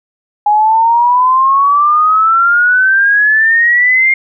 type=exponential sweep; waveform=sine; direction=up; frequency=827 to 2132 Hz; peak=-6 dBFS; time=0.46-4.14 s; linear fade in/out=5 ms; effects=none